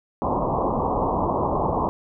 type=low-pass noise; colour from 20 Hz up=white; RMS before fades=-23 dBFS; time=0.22-1.89 s; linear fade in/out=0 ms; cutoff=1100 Hz; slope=96 dB/octave; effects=none